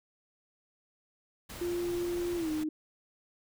pink noise, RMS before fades -44 dBFS, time 1.49-2.64 s, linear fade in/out 10 ms
sine tone with pitch glide, 348.7 to 308.9 Hz, F4 to D#4, -3 to -12 cents, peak -30 dBFS, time 1.61-2.69 s, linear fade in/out 5 ms, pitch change -209 cents, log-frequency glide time 2.36-2.5 s
effects none

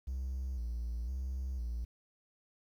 triangle tone with vibrato, 61.74 Hz, B1, in tune, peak -32 dBFS, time 0.07-1.85 s, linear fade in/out 10 ms, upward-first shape square, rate 0.99 Hz, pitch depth 90 cents each way, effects tanh soft clip ceiling -29 dBFS + 11-bit

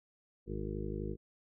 harmonic tone, 51.91 Hz, G#1, in tune, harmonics 1 / 2 / 3 / 4 / 6 / 7 / 8 / 9, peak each -41 / -44 / -44 / -44 / -46 / -43 / -47 / -47 dBFS, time 0.46-1.17 s, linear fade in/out 50 ms, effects none

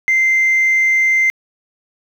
sine tone, 2083 Hz, C7, 8 cents flat, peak -9 dBFS, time 0.08-1.3 s, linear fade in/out 0 ms, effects tanh soft clip ceiling -8 dBFS + 7-bit

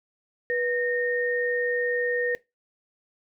sine tone pair together, 487.9 / 1842 Hz, B4 / A#6, -21 / -21 cents, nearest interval octave + major seventh, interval 2300 cents, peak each -25 / -27 dBFS, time 0.5-2.35 s, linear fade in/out 0 ms, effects noise-tail reverb RT60 0.2 s tail -19 dB re dry

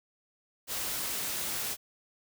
white noise, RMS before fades -34 dBFS, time 0.67-1.77 s, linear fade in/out 50 ms, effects none

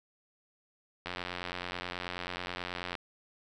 click train, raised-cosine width 0.3 ms, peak -20 dBFS, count 170, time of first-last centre 1.06-2.952 s, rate 89.3 Hz, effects none

